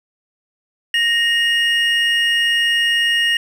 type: tone pair together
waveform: triangle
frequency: 1861 / 2860 Hz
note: A#6 / F7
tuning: -3 / +41 cents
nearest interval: perfect fifth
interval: 744 cents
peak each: -15 dBFS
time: 0.94-3.37 s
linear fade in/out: 2 ms
effects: none